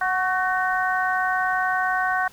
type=harmonic tone with a mistuned harmonic; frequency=370 Hz; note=F#4; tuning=in tune; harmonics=2 / 3 / 4 / 5; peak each=-24 / -27 / -24 / -29 dBFS; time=0.01-2.28 s; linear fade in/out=5 ms; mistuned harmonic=4; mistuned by=+38 cents; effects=pink hiss -50 dBFS RMS until 2.32 s